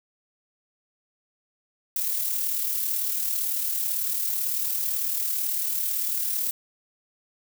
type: noise with amplitude modulation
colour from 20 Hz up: violet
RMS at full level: -25 dBFS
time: 1.96-6.51 s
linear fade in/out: 2 ms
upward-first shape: sine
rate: 38 Hz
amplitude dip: 40%
effects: none